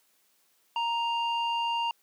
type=tone with low-pass filter; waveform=square; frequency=933 Hz; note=A#5; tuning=1 cent sharp; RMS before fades=-29 dBFS; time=0.76-1.91 s; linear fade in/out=2 ms; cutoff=2700 Hz; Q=1.9; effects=white hiss -68 dBFS RMS until 2.02 s + high-pass 200 Hz 12 dB/octave